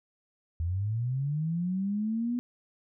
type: linear sweep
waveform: sine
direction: up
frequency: 79.7 to 246.9 Hz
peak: -27 dBFS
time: 0.6-2.39 s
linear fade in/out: 0 ms
effects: none